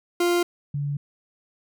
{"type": "tone pair in turn", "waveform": ["40% pulse", "sine"], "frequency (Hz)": [349.2, 143.47], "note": ["F4", "D3"], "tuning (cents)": [0, -40], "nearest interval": "octave + minor third", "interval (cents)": 1540, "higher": "first", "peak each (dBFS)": [-18, -24], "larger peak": "first", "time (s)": [[0.2, 0.43], [0.74, 0.97]], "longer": "neither", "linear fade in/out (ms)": 5, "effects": []}